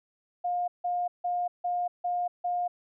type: tone bursts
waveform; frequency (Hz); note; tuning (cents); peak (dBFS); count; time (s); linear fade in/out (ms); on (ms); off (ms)
sine; 710; F5; +28; -26; 6; 0.44-2.68; 10; 240; 160
effects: none